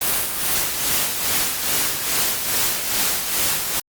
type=noise with tremolo; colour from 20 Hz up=white; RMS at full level=-19 dBFS; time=0.01-3.8 s; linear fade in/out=5 ms; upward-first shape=sine; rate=2.4 Hz; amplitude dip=50%; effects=Opus 32 kbps